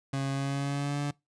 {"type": "tone with pitch glide", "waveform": "30% pulse", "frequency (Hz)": [136.7, 144.24], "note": ["C#3", "D3"], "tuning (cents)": [-24, -31], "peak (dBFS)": -26, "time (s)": [0.13, 1.11], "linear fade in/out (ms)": 5, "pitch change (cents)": 93, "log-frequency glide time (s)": [0.31, 0.99], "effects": ["noise-tail reverb RT60 0.2 s tail -23 dB re dry", "resampled to 22050 Hz"]}